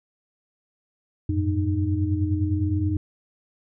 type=tone cluster; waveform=sine; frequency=90.3 / 99.9 / 110.5 / 307 Hz; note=F#2 / G2 / A2 / D#4; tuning=-42 / +33 / +8 / -23 cents; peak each=-23 / -29 / -31 / -26 dBFS; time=1.29-2.97 s; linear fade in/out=5 ms; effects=none